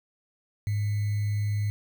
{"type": "tone with sample-and-hold", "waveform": "sine", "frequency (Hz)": 103.83, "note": "G#2", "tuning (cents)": 0, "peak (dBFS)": -24, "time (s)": [0.67, 1.7], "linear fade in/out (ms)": 0, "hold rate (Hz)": 2100, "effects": []}